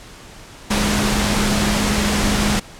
sine tone in noise, 207.2 Hz, G#3, 4 cents flat, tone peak -20 dBFS, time 0.7-2.6 s, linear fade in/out 10 ms, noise pink, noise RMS -19 dBFS, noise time 0.7-2.6 s, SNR -4 dB, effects pink hiss -40 dBFS RMS until 2.79 s + low-pass 9000 Hz 12 dB/octave

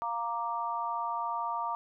sine chord, Bb major, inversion second, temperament equal, 698.5 / 932.3 / 1174.7 Hz, F5 / Bb5 / D6, 0 / 0 / 0 cents, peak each -38 / -33 / -35 dBFS, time 0.02-1.75 s, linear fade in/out 0 ms, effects none

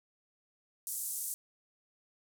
pink band-pass noise, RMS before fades -38 dBFS, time 0.87-1.34 s, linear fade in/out 0 ms, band 8000 to 14000 Hz, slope 24 dB/octave, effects none

